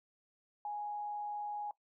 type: tone with amplitude modulation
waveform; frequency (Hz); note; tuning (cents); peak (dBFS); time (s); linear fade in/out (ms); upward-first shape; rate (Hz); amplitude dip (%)
sine; 830.6; G#5; 0; -36; 0.65-1.71; 2; sine; 124; 25
effects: noise-tail reverb RT60 0.1 s tail -18 dB re dry